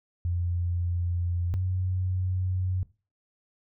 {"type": "tone pair in turn", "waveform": "sine", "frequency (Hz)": [87.31, 92.25], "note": ["F2", "F#2"], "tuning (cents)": [0, -5], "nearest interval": "minor second", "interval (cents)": 95, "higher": "second", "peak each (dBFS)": -25, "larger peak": "neither", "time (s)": [[0.25, 1.54], [1.54, 2.83]], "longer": "neither", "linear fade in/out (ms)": 0, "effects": ["noise-tail reverb RT60 0.3 s tail -17 dB re dry"]}